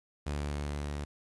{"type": "tone with level ramp", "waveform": "sawtooth", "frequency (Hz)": 72.8, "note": "D2", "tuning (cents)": -15, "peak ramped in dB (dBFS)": [-28, -31], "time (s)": [0.26, 1.05], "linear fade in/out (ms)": 10, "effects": ["resampled to 24000 Hz", "10-bit"]}